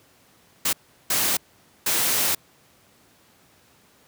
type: noise bursts at uneven times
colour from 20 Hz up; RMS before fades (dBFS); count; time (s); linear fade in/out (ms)
white; -22; 3; 0.65-0.73 / 1.1-1.37 / 1.86-2.35; 5
effects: pink hiss -57 dBFS RMS until 4.07 s + high-pass 100 Hz 12 dB/octave